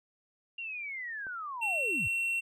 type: linear sweep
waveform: sine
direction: down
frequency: 2800 to 71.2 Hz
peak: -36 dBFS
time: 0.58-2.08 s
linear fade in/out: 5 ms
type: click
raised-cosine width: 1 ms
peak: -36 dBFS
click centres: 1.268 s
type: tone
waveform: triangle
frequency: 2720 Hz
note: F7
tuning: 46 cents flat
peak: -27 dBFS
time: 1.61-2.41 s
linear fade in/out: 20 ms
effects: none